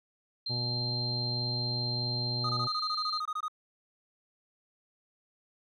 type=tone; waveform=sine; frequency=4159 Hz; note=C8; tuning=11 cents flat; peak=-32 dBFS; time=0.46-3.2 s; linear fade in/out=5 ms
type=harmonic tone; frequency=121.4 Hz; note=B2; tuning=29 cents flat; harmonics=1 / 2 / 3 / 4 / 5 / 6 / 7; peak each=-33 / -43 / -45 / -52 / -48 / -53 / -47 dBFS; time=0.49-2.68 s; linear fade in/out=20 ms
type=tone bursts; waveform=triangle; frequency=1244.5 Hz; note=D#6; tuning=in tune; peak=-29 dBFS; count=14; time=2.44-3.482 s; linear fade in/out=5 ms; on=54 ms; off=22 ms
effects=none